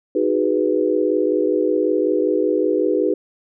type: chord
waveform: sine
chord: G# minor seventh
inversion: second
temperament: equal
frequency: 311.1 / 370 / 415.3 / 493.9 Hz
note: D#4 / F#4 / G#4 / B4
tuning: 0 / 0 / 0 / 0 cents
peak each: -21 dBFS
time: 0.15-3.14 s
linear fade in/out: 5 ms
effects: none